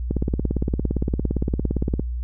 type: click train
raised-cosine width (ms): 3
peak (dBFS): -9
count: 34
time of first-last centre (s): 0.11-1.996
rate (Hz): 17.5
effects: added 60 Hz sine -24 dBFS peak until 2.23 s